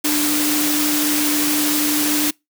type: tone in noise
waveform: sine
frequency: 297.9 Hz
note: D4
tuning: 25 cents sharp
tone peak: -19 dBFS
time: 0.04-2.31 s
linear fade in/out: 10 ms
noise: white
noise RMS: -20 dBFS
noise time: 0.04-2.31 s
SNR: -2 dB
effects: noise-tail reverb RT60 0.2 s tail -26 dB re dry + high-pass 150 Hz 12 dB/octave